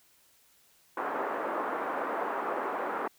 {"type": "band-pass noise", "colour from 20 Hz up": "white", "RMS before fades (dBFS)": -33, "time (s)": [0.97, 3.08], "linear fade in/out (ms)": 5, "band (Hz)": [290, 1300], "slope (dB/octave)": 24, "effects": ["white hiss -64 dBFS RMS until 3.18 s"]}